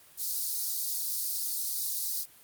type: high-pass noise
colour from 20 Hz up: white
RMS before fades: -32 dBFS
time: 0.17-2.26 s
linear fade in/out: 50 ms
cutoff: 4100 Hz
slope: 48 dB/octave
effects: white hiss -56 dBFS RMS until 2.43 s + Opus 32 kbps